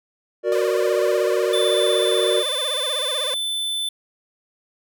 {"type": "chord", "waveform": "triangle", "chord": "Gb augmented", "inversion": "none", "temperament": "equal", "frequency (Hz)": [370, 466.2, 587.3], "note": ["Gb4", "Bb4", "D5"], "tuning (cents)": [0, 0, 0], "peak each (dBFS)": -20, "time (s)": [0.43, 2.44], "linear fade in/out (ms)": 50}
{"type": "tone with vibrato", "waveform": "sawtooth", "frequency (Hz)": 555, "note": "C#5", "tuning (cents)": 2, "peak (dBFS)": -23, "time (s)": [0.52, 3.34], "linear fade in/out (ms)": 0, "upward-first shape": "sine", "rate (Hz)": 16, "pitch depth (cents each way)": 190}
{"type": "tone", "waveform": "square", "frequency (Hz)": 3520, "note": "A7", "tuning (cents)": 0, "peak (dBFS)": -23, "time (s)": [1.53, 3.89], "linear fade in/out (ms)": 5}
{"effects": []}